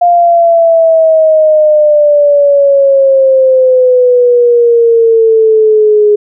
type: exponential sweep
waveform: sine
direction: down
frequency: 703 to 415.3 Hz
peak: -3 dBFS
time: 0.01-6.16 s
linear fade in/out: 10 ms
effects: none